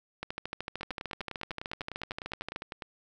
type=two click trains; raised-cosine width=0.3 ms; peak=-22 / -19 dBFS; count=21 / 32; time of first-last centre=0.81-2.822 / 0.23-2.561 s; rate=9.94 / 13.3 Hz; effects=none